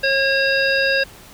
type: harmonic tone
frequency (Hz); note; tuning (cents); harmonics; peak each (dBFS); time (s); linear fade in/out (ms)
543; C#5; -36; 1 / 3 / 5 / 7 / 9; -20 / -18 / -23 / -28 / -25; 0.03-1.04; 10
effects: pink hiss -43 dBFS RMS until 1.33 s